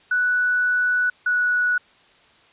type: tone pair in turn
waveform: sine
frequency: 1480 / 1469.8 Hz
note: F#6 / F#6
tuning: 0 / -12 cents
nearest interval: unison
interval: 12 cents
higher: first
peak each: -17 / -17 dBFS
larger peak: neither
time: 0.11-1.1 / 1.26-1.78 s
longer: first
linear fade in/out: 5 ms
effects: white hiss -54 dBFS RMS until 2.52 s + resampled to 8000 Hz